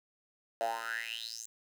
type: tone with high-pass filter sweep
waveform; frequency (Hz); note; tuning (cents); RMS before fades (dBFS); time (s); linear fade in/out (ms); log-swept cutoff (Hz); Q
10% pulse; 113.9; A#2; -40; -38; 0.61-1.46; 0; 630 to 7300; 8
effects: none